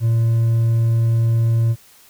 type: tone with hard clipping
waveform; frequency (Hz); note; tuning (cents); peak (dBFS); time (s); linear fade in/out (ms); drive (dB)
triangle; 114.8; A#2; -26; -14; 0-1.76; 50; 5
effects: white hiss -49 dBFS RMS until 2.09 s